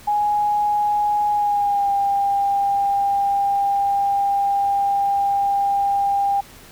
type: tone with pitch glide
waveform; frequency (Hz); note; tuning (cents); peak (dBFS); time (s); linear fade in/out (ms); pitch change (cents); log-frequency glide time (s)
sine; 830.6 to 799.5; G#5 to G5; 0 to +34; -16; 0.07-6.41; 10; -66; 1.33-1.92
effects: pink hiss -44 dBFS RMS until 6.71 s